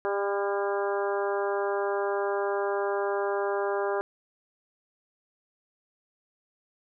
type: harmonic tone with a mistuned harmonic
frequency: 200 Hz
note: G3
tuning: 35 cents sharp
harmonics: 2 / 3 / 4 / 5 / 6 / 7 / 8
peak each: -28 / -32 / -34 / -36 / -38 / -39 / -40 dBFS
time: 0.05-4.01 s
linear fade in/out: 0 ms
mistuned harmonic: 8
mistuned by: +25 cents
effects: none